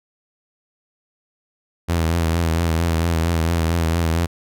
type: tone with vibrato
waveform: sawtooth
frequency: 83 Hz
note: E2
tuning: 12 cents sharp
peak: -13 dBFS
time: 1.88-4.27 s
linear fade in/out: 20 ms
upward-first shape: triangle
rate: 4.4 Hz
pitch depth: 61 cents each way
effects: none